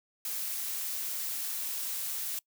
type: noise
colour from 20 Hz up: blue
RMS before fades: -35 dBFS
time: 0.25-2.39 s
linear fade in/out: 2 ms
effects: noise-tail reverb RT60 0.1 s tail -24 dB re dry